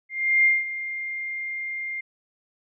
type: tone with ADSR envelope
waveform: sine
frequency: 2110 Hz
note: C7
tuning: 14 cents sharp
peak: -14 dBFS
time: 0.09-2.01 s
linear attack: 360 ms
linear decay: 190 ms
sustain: -14 dB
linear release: 9 ms
effects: none